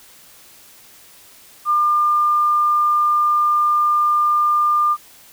sine tone, 1200 Hz, D6, 37 cents sharp, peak -13 dBFS, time 1.65-4.97 s, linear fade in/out 50 ms, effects white hiss -46 dBFS RMS until 5.32 s

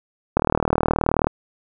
click train, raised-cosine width 1 ms, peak -3 dBFS, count 36, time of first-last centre 0.37-1.27 s, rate 38.9 Hz, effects none

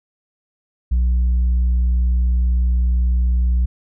sine tone with tanh clipping, 61 Hz, B1, 21 cents flat, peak -14 dBFS, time 0.91-3.66 s, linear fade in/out 10 ms, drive 2 dB, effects none

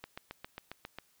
click train, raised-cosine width 0.3 ms, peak -25 dBFS, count 8, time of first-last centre 0.04-0.986 s, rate 7.4 Hz, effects white hiss -69 dBFS RMS until 1.2 s

